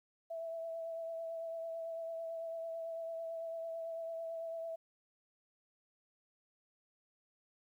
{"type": "tone with vibrato", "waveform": "sine", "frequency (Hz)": 659.3, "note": "E5", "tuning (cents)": 0, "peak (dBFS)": -39, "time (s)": [0.3, 4.76], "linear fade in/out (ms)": 10, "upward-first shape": "triangle", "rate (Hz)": 9, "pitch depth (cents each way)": 22, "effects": ["12-bit"]}